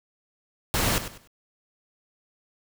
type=noise with echo; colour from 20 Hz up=pink; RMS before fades=-24 dBFS; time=0.74-0.98 s; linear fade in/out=0 ms; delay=98 ms; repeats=3; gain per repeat=-11 dB; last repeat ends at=1.274 s; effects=none